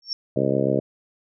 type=tone with exponential growth; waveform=sine; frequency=5460 Hz; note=F8; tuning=40 cents flat; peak=-20 dBFS; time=0.02-0.13 s; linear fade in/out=1 ms; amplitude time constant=23 ms
type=harmonic tone; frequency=67.6 Hz; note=C#2; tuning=43 cents flat; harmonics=2 / 3 / 4 / 5 / 6 / 7 / 8 / 9; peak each=-27 / -27 / -27 / -27 / -27 / -27 / -27 / -27 dBFS; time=0.36-0.8 s; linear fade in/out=5 ms
effects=none